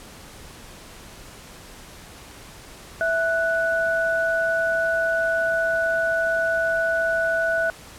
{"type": "tone pair together", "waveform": "sine", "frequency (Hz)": [659.3, 1480.1], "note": ["E5", "F#6"], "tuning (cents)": [0, 0], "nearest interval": "octave + major second", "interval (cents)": 1400, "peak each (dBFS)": -22, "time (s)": [3.01, 7.7], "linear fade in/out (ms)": 0, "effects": ["pink hiss -43 dBFS RMS until 7.98 s", "low-pass 12000 Hz 12 dB/octave"]}